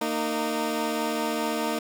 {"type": "tone pair together", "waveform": "15% pulse", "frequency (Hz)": [230.1, 308.4], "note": ["A#3", "D#4"], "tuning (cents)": [-22, -15], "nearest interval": "perfect fourth", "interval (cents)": 507, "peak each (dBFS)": -22, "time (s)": [0.01, 1.79], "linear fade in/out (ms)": 5, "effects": []}